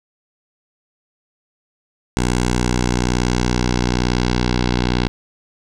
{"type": "tone with low-pass filter sweep", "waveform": "10% pulse", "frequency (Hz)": 61.1, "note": "B1", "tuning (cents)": -18, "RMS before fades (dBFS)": -18, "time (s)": [2.17, 5.08], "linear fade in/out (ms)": 0, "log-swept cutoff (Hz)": [7900, 4300], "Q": 1.9, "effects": []}